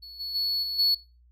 triangle tone with level steps, 4403 Hz, C#8, 13 cents flat, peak -40 / -30 / -23 / -27 / -18 dBFS, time 0.02-0.95 s, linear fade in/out 10 ms, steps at 0.19 / 0.34 / 0.62 / 0.78 s, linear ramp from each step 20 ms, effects noise-tail reverb RT60 0.3 s tail -20 dB re dry + added 60 Hz sine -55 dBFS peak until 1.31 s

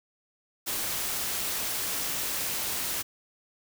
white noise, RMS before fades -31 dBFS, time 0.66-3.03 s, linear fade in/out 20 ms, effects none

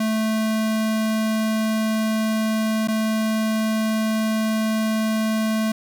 square tone with dropouts, 219.1 Hz, A3, 7 cents flat, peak -20 dBFS, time 0-5.72 s, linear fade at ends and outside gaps 5 ms, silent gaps 2.875-2.883 s, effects none

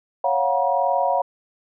sine chord, Gb major seventh, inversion second, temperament equal with one note detuned, 554.4 / 698.5 / 740 / 956.3 Hz, Db5 / F5 / Gb5 / Bb5, 0 / 0 / 0 / +44 cents, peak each -23 dBFS, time 0.24-1.22 s, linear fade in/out 5 ms, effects none

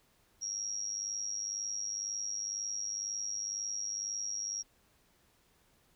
sine tone with amplitude modulation, 5640 Hz, F8, 16 cents sharp, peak -31 dBFS, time 0.41-4.63 s, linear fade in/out 20 ms, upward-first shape sine, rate 102 Hz, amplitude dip 80%, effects pink hiss -69 dBFS RMS until 5.95 s

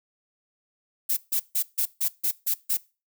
violet noise bursts, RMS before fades -24 dBFS, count 8, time 1.09-2.772 s, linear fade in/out 10 ms, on 79 ms, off 150 ms, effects noise-tail reverb RT60 0.3 s tail -21 dB re dry

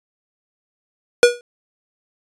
square tone with exponential decay, 483 Hz, B4, 39 cents flat, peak -4 dBFS, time 1.23-1.41 s, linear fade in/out 1 ms, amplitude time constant 37 ms, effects resampled to 22050 Hz

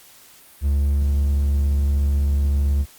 triangle tone, 70.8 Hz, C#2, 37 cents sharp, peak -14 dBFS, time 0.61-2.86 s, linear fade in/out 50 ms, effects white hiss -48 dBFS RMS until 2.98 s + Opus 48 kbps

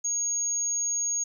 sine tone, 6600 Hz, G#8, 12 cents flat, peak -24 dBFS, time 0.04-1.24 s, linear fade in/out 10 ms, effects tanh soft clip ceiling -20 dBFS + 10-bit

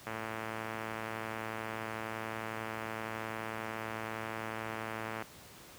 click train, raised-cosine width 0.5 ms, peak -23 dBFS, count 573, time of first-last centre 0.07-5.223 s, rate 111 Hz, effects pink hiss -53 dBFS RMS until 5.78 s + high-pass 80 Hz 12 dB/octave

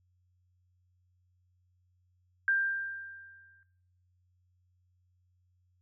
sine tone with exponential decay, 1587 Hz, G6, 21 cents sharp, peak -23 dBFS, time 2.48-3.63 s, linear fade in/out 1 ms, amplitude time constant 250 ms, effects noise-tail reverb RT60 0.7 s tail -18 dB re dry + added 90 Hz sine -68 dBFS peak until 5.81 s

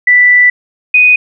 sine tone pair in turn, 1975.5 / 2489 Hz, B6 / D#7, 0 / 0 cents, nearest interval major third, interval 400 cents, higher second, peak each -3 dBFS, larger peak neither, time 0.07-0.5 / 0.94-1.16 s, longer first, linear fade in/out 5 ms, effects none

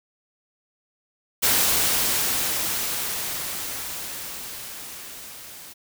white noise with level ramp, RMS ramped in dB -19 to -42 dBFS, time 1.42-5.74 s, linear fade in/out 20 ms, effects none

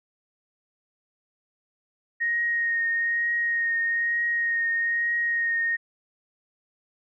sine tone with vibrato, 1864.7 Hz, A#6, in tune, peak -22 dBFS, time 2.2-5.77 s, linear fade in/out 20 ms, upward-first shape triangle, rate 1.1 Hz, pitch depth 19 cents each way, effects none

